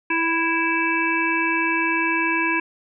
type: harmonic tone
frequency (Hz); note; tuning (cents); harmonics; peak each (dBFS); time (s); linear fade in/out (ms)
329.6; E4; 0; 1 / 3 / 5 / 7 / 8; -25 / -25 / -25 / -25 / -25; 0.1-2.6; 5
effects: none